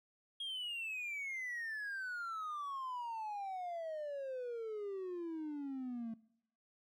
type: exponential sweep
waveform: triangle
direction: down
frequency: 3282 to 222.2 Hz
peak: -37 dBFS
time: 0.4-6.14 s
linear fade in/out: 5 ms
effects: noise-tail reverb RT60 0.8 s tail -23 dB re dry + tanh soft clip ceiling -34 dBFS